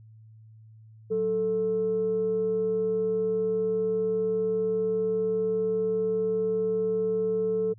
sine tone pair together, 185 / 440 Hz, F#3 / A4, 0 / 0 cents, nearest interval octave + minor third, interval 1500 cents, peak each -33 / -23 dBFS, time 1.1-7.74 s, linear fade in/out 20 ms, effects tanh soft clip ceiling -18 dBFS + added 110 Hz sine -48 dBFS peak until 7.78 s

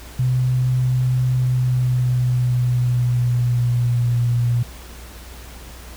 sine tone with pitch glide, 127 to 119.87 Hz, B2 to A#2, +49 to +49 cents, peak -15 dBFS, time 0.19-4.63 s, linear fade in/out 5 ms, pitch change -100 cents, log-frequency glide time 1.35-4.23 s, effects added 60 Hz sine -37 dBFS peak until 5.96 s + pink hiss -41 dBFS RMS until 5.96 s

